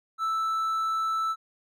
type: tone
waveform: triangle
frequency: 1318.5 Hz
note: E6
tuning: in tune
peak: -23 dBFS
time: 0.18-1.36 s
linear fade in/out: 50 ms
effects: none